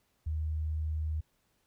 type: tone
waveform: sine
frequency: 77.8 Hz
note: D#2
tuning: in tune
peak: -30 dBFS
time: 0.26-1.21 s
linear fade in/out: 10 ms
effects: pink hiss -74 dBFS RMS until 1.66 s